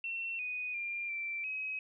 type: tone with pitch steps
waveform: sine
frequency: 2708 / 2486 / 2392 / 2344 / 2543 Hz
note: E7 / D#7 / D7 / D7 / D#7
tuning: +46 / -2 / +31 / -4 / +37 cents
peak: -35 dBFS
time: 0.04-1.79 s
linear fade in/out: 2 ms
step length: 350 ms
effects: none